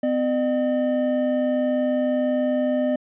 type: tone pair together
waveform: triangle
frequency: 254.1 / 604.4 Hz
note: B3 / D5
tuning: +49 / +50 cents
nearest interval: octave + minor third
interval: 1501 cents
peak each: -20 dBFS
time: 0.03-2.96 s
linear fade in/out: 5 ms
effects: resampled to 8000 Hz